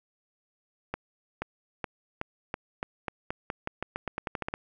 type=accelerating click train; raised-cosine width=0.5 ms; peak=-16 dBFS; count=19; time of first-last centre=0.94-4.539 s; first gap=480 ms; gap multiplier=0.88; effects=none